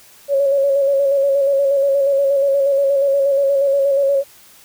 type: tone with vibrato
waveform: sine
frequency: 554.4 Hz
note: C#5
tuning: in tune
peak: -12 dBFS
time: 0.28-4.24 s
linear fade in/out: 50 ms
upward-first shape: square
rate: 8.4 Hz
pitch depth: 28 cents each way
effects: white hiss -46 dBFS RMS until 4.64 s